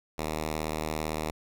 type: tone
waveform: 5% pulse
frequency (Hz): 77.78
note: D#2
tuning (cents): 0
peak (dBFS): -19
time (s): 0.18-1.31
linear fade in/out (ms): 5
effects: none